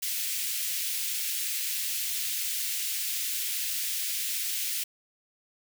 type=high-pass noise; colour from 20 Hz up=white; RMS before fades=-31 dBFS; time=0.02-4.84 s; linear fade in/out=10 ms; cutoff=2100 Hz; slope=24 dB/octave; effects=none